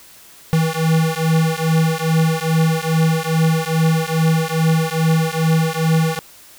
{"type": "beating tone pair", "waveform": "square", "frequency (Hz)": [160, 162.4], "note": ["D#3", "E3"], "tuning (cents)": [49, -26], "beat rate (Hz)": 2.4, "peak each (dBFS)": -18, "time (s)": [0.53, 6.19], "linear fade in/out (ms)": 0, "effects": ["white hiss -44 dBFS RMS until 6.58 s"]}